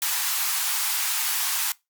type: high-pass noise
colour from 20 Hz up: white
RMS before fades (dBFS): -25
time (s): 0.02-1.72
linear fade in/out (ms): 2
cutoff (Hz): 780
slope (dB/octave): 48
effects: noise-tail reverb RT60 0.2 s tail -22 dB re dry + Opus 48 kbps